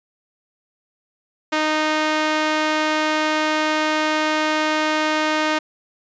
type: tone with band-pass filter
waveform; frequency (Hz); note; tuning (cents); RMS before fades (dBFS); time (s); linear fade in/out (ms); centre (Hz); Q
sawtooth; 308.9; D#4; -12; -20; 1.52-5.59; 10; 1800; 0.55
effects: resampled to 16000 Hz